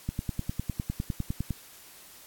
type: click train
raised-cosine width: 5 ms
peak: -17 dBFS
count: 15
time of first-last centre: 0.09-1.507 s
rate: 9.88 Hz
effects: white hiss -51 dBFS RMS until 2.26 s + AAC 64 kbps